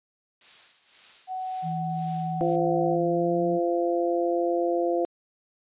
blue noise with tremolo, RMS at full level -42 dBFS, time 0.41-2.56 s, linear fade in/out 2 ms, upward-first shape sine, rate 1.9 Hz, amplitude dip 70%
sine tone, 747 Hz, F#5, 16 cents sharp, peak -29 dBFS, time 1.27-2.98 s, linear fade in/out 50 ms
sine tone with pitch glide, 164.1 to 174.87 Hz, E3 to F3, -8 to +3 cents, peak -29 dBFS, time 1.62-3.6 s, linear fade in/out 50 ms, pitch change +111 cents, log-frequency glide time 2.88-3.43 s
harmonic tone, 172.2 Hz, F3, 24 cents flat, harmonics 2 / 3 / 4, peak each -25 / -27 / -28 dBFS, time 2.41-5.05 s, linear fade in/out 0 ms
effects resampled to 8000 Hz

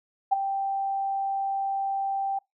sine tone with ADSR envelope, 784 Hz, G5, in tune, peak -15 dBFS, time 0.31-2.39 s, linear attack 19 ms, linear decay 13 ms, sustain -10 dB, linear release 8 ms, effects noise-tail reverb RT60 0.2 s tail -25 dB re dry

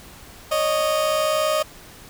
30% pulse tone pair together, 558 / 618.5 Hz, C#5 / D#5, +11 / -10 cents, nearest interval major second, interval 179 cents, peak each -23 / -17 dBFS, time 0.51-1.63 s, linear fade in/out 10 ms, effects pink hiss -44 dBFS RMS until 2.09 s

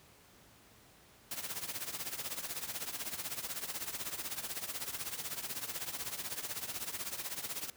white noise with tremolo, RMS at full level -37 dBFS, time 1.31-7.7 s, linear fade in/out 2 ms, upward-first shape triangle, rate 16 Hz, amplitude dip 85%, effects pink hiss -61 dBFS RMS until 7.76 s + high-pass 60 Hz 12 dB/octave

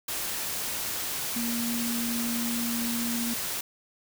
sine tone in noise, 235 Hz, A#3, 14 cents sharp, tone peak -29 dBFS, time 1.36-3.34 s, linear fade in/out 5 ms, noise white, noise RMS -32 dBFS, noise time 0.08-3.61 s, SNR 0 dB, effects none

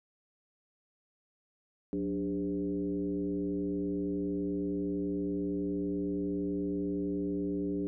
sine tone with frequency modulation, 292.7 Hz, D4, 6 cents flat, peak -30 dBFS, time 1.93-7.87 s, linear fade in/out 0 ms, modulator 109 Hz, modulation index 1.1, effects none

